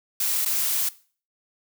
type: noise with dropouts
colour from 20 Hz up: blue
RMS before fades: -24 dBFS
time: 0.2-0.89 s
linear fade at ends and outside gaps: 5 ms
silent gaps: 0.451-0.458 s
effects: noise-tail reverb RT60 0.4 s tail -18 dB re dry